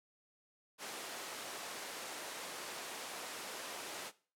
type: high-pass noise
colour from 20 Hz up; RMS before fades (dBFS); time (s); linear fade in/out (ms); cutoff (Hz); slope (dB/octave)
pink; -45; 0.78-4.12; 50; 440; 12
effects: noise-tail reverb RT60 0.4 s tail -19 dB re dry + low-pass 12000 Hz 12 dB/octave